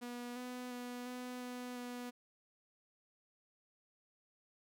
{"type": "tone with pitch steps", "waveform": "sawtooth", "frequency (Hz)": [242.8, 249.1, 245.5, 249.2, 247.8, 245.2], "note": ["B3", "B3", "B3", "B3", "B3", "B3"], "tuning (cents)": [-29, 15, -10, 16, 6, -12], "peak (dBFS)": -39, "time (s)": [0.01, 2.11], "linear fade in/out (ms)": 20, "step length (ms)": 350, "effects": []}